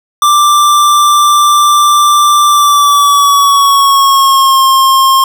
square tone with pitch glide, 1179 to 1068.7 Hz, D6 to C6, +6 to +36 cents, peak -5 dBFS, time 0.22-5.24 s, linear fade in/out 2 ms, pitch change -170 cents, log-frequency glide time 2.47-4.63 s, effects none

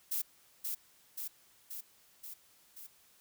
violet noise with echo, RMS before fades -34 dBFS, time 0.11-0.22 s, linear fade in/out 10 ms, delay 530 ms, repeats 5, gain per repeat -3 dB, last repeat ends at 2.87 s, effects white hiss -65 dBFS RMS until 3.2 s

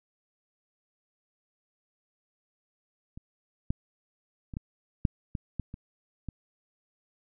clicks, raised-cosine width 5 ms, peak -30 / -15 / -27 / -21 / -10 / -20 / -19 / -27 / -23 dBFS, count 9, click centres 3.175 / 3.705 / 4.538 / 4.569 / 5.052 / 5.352 / 5.597 / 5.741 / 6.287 s, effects none

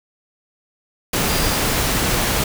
sine tone in noise, 4793 Hz, D8, 34 cents sharp, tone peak -29 dBFS, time 1.29-1.57 s, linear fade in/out 5 ms, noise pink, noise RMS -19 dBFS, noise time 1.13-2.44 s, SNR -13 dB, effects none

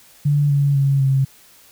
sine tone with pitch steps, 145.3 / 141.74 / 138.26 / 134.87 Hz, D3 / C#3 / C#3 / C#3, -18 / +39 / -4 / -47 cents, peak -13 dBFS, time 0.25-1.25 s, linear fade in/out 10 ms, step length 250 ms, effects white hiss -49 dBFS RMS until 1.71 s

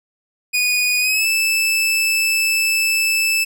sawtooth tone with pitch glide, 2469 to 2631 Hz, D#7 to E7, -14 to -4 cents, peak -12 dBFS, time 0.53-3.45 s, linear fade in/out 20 ms, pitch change +110 cents, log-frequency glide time 1-1.26 s, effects none

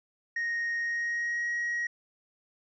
triangle tone with pitch glide, 1864.7 to 1896.2 Hz, A#6 to A#6, 0 to +29 cents, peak -26 dBFS, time 0.36-1.87 s, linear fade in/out 5 ms, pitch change +29 cents, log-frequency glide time 0.79-1.48 s, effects tanh soft clip ceiling -22 dBFS + resampled to 16000 Hz

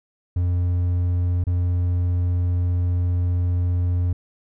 triangle tone with dropouts, 88.5 Hz, F2, 23 cents sharp, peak -16 dBFS, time 0.36-4.13 s, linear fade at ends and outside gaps 5 ms, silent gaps 1.44-1.468 s, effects none

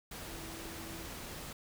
sine tone in noise, 329.6 Hz, E4, in tune, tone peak -49 dBFS, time 0.27-1.08 s, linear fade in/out 5 ms, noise pink, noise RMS -45 dBFS, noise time 0.11-1.53 s, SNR -7 dB, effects none

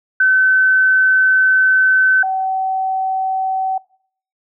sine tone pair in turn, 1525 / 760.9 Hz, G6 / F#5, -48 / +48 cents, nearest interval octave, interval 1204 cents, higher first, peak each -9 / -16 dBFS, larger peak first, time 0.2-2.23 / 2.23-3.78 s, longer first, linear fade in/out 5 ms, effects noise-tail reverb RT60 0.6 s tail -24 dB re dry

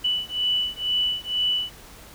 sine beating tone pair, 2968 / 2970.1 Hz, F#7 / F#7, +5 / +6 cents, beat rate 2.1 Hz, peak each -25 dBFS, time 0.04-1.7 s, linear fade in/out 10 ms, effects added 50 Hz sine -52 dBFS peak until 2.14 s + pink hiss -46 dBFS RMS until 2.14 s

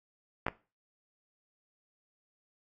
clicks, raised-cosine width 0.5 ms, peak -15 dBFS, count 2, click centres 0.466 / 0.483 s, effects noise-tail reverb RT60 0.3 s tail -18 dB re dry + AAC 64 kbps

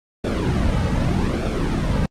brown noise with flanger, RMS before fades -20 dBFS, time 0.24-2.06 s, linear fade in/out 5 ms, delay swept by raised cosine 1 to 2.9 ms, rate 0.83 Hz, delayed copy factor -0.75, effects low-pass 7000 Hz 12 dB/octave + Opus 32 kbps

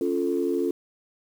sine chord, Db augmented, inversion none, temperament equal, 277.2 / 349.2 / 440 Hz, Db4 / F4 / A4, 0 / 0 / 0 cents, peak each -27 / -25 / -27 dBFS, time 0.01-0.71 s, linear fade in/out 2 ms, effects tanh soft clip ceiling -13 dBFS + 8-bit

